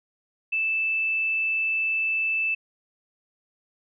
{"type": "tone", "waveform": "sine", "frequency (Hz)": 2637, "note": "E7", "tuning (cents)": 0, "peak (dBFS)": -22, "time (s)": [0.52, 2.55], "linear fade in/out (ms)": 10, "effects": []}